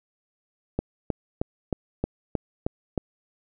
click train, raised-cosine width 2 ms, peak -11 dBFS, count 8, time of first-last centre 0.79-2.978 s, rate 3.2 Hz, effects none

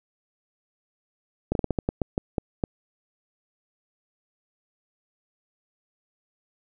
slowing click train, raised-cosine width 2 ms, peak -10 dBFS, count 11, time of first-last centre 1.52-2.638 s, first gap 32 ms, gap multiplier 1.26, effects none

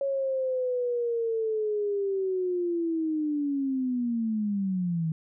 sine linear sweep, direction down, 554.4 to 157.1 Hz, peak -25 dBFS, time 0.01-5.12 s, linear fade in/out 2 ms, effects none

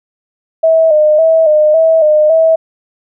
sine tone with vibrato, 628 Hz, D#5, 16 cents sharp, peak -5 dBFS, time 0.63-2.56 s, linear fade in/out 10 ms, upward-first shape square, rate 1.8 Hz, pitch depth 53 cents each way, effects none

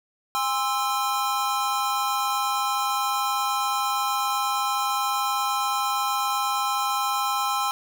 square chord, Ab augmented, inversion none, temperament equal with one note detuned, 813 / 1046.5 / 1318.5 Hz, Ab5 / C6 / E6, -37 / 0 / 0 cents, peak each -28 dBFS, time 0.35-7.71 s, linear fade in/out 0 ms, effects none

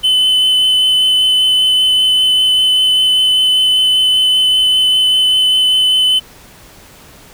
triangle tone with vibrato, 3029 Hz, F#7, 40 cents sharp, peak -7 dBFS, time 0.03-6.2 s, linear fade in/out 20 ms, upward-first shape triangle, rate 5.1 Hz, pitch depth 10 cents each way, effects pink hiss -40 dBFS RMS until 7.33 s

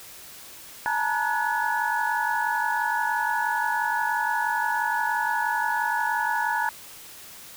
sine tone cluster, 856 / 907 / 953 / 1469 / 1695 Hz, A5 / A#5 / A#5 / F#6 / G#6, -48 / -48 / +38 / -13 / +35 cents, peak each -29 dBFS, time 0.86-6.69 s, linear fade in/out 0 ms, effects white hiss -44 dBFS RMS until 7.56 s

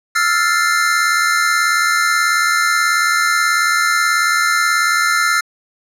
square chord, F major seventh, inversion third, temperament equal, 1318.5 / 1396.9 / 1760 / 2093 Hz, E6 / F6 / A6 / C7, 0 / 0 / 0 / 0 cents, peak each -20 / -17 / -20 / -21 dBFS, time 0.15-5.41 s, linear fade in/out 10 ms, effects low-pass 12000 Hz 12 dB/octave

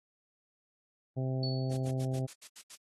harmonic tone, 130.81 Hz, C3, in tune, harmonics 1 / 2 / 3 / 4 / 5 / 6, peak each -31 / -39 / -42 / -44 / -44 / -51 dBFS, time 1.16-2.27 s, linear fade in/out 20 ms
sine tone with exponential decay, 4435 Hz, C#8, in tune, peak -34 dBFS, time 1.43-1.94 s, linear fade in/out 2 ms, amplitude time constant 110 ms
blue noise bursts, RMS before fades -43 dBFS, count 8, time 1.71-2.76 s, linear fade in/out 10 ms, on 63 ms, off 78 ms
effects low-pass 8000 Hz 12 dB/octave + AAC 32 kbps

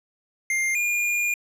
square tone pair in turn, 2109 / 2419 Hz, C7 / D#7, +13 / -49 cents, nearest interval major second, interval 238 cents, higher second, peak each -22 dBFS, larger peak neither, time 0.5-0.75 / 0.75-1.34 s, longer second, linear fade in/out 2 ms, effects low-pass 12000 Hz 12 dB/octave

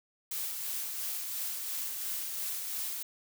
blue noise with tremolo, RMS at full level -35 dBFS, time 0.31-3.03 s, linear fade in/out 5 ms, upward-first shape sine, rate 2.9 Hz, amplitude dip 30%, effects none

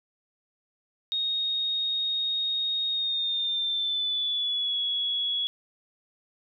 sine tone with pitch glide, 3729 to 3361 Hz, A#7 to G#7, 0 to +20 cents, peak -25 dBFS, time 1.12-5.47 s, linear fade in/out 0 ms, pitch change -180 cents, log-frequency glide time 2.9-4.78 s, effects none

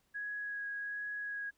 sine tone with vibrato, 1661.2 Hz, G#6, in tune, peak -37 dBFS, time 0.14-1.51 s, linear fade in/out 20 ms, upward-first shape sine, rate 1.3 Hz, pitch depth 11 cents each way, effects pink hiss -75 dBFS RMS until 1.57 s

